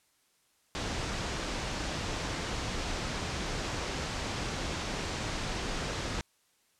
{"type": "low-pass noise", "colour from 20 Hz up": "pink", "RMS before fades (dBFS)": -35, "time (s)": [0.75, 6.21], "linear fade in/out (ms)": 0, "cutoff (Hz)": 7100, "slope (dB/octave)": 24, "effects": ["white hiss -70 dBFS RMS until 6.79 s", "low-pass 11000 Hz 12 dB/octave"]}